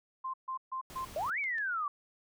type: tone bursts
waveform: sine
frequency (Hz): 1046.5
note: C6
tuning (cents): 0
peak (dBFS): -34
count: 4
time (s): 0.24-1.052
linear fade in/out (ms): 10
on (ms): 98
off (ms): 140
type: noise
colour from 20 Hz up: pink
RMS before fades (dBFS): -49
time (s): 0.9-1.3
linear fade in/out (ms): 0
type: exponential two-way sweep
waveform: sine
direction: up then down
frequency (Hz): 572 to 2349 to 1128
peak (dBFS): -31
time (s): 1.16-1.88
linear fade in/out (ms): 2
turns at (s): 1.39
type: clicks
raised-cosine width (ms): 0.2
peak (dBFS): -35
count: 2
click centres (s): 1.44 / 1.583
effects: none